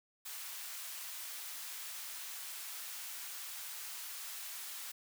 white high-pass noise, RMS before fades -45 dBFS, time 0.25-4.92 s, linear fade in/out 10 ms, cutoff 1000 Hz, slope 12 dB/octave, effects none

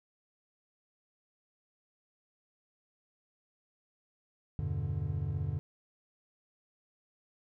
triangle chord, E minor seventh, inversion none, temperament equal, 82.41 / 98 / 123.47 / 146.83 Hz, E2 / G2 / B2 / D3, 0 / 0 / 0 / 0 cents, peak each -36 / -34 / -38 / -34 dBFS, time 4.59-5.59 s, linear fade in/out 0 ms, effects none

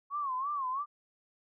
sine tone with vibrato, 1095 Hz, C#6, 22 cents flat, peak -31 dBFS, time 0.1-0.86 s, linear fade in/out 50 ms, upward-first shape sine, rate 3 Hz, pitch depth 140 cents each way, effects none

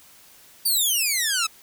10% pulse exponential sweep, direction down, 4751 to 1269 Hz, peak -12 dBFS, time 0.65-1.47 s, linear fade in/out 10 ms, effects white hiss -51 dBFS RMS until 1.62 s

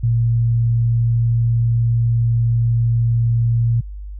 sine tone, 116.54 Hz, A#2, in tune, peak -13 dBFS, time 0.03-3.81 s, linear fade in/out 10 ms, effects added 50 Hz sine -28 dBFS peak until 4.19 s

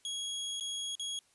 sawtooth tone with dropouts, 3316 Hz, G#7, 3 cents flat, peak -32 dBFS, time 0.05-1.19 s, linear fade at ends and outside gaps 1 ms, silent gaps 0.599-0.608 / 0.953-0.996 s, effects white hiss -68 dBFS RMS until 1.34 s + resampled to 24000 Hz

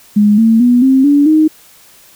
sine tone with pitch steps, 207.8 / 225.3 / 244.3 / 264.9 / 287.2 / 311.3 Hz, G#3 / A3 / B3 / C4 / D4 / D#4, +1 / +41 / -19 / +22 / -39 / +1 cents, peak -5 dBFS, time 0.16-1.48 s, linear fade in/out 10 ms, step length 220 ms, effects white hiss -43 dBFS RMS until 2.15 s

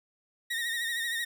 30% pulse tone with vibrato, 1864.7 Hz, A#6, in tune, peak -27 dBFS, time 0.5-1.25 s, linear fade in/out 10 ms, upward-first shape sine, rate 13 Hz, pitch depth 52 cents each way, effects 11-bit

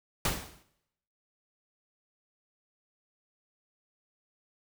pink noise with exponential decay, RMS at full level -26 dBFS, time 0.25-0.63 s, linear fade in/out 2 ms, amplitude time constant 81 ms, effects noise-tail reverb RT60 0.8 s tail -17 dB re dry

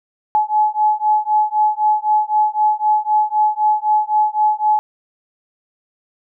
sine beating tone pair, 850 / 853.9 Hz, G#5 / G#5, +40 / +48 cents, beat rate 3.9 Hz, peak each -16 / -16 dBFS, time 0.35-4.79 s, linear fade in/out 0 ms, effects none

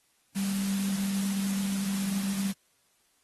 sine tone in noise, 196 Hz, G3, in tune, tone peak -27 dBFS, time 0.35-2.53 s, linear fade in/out 20 ms, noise white, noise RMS -38 dBFS, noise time 0.35-2.53 s, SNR +8 dB, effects white hiss -69 dBFS RMS until 3.23 s + AAC 32 kbps

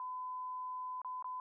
sine tone with dropouts, 1010 Hz, B5, 39 cents sharp, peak -39 dBFS, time 0-1.4 s, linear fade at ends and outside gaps 1 ms, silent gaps 1.017-1.047 / 1.225-1.244 s, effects none

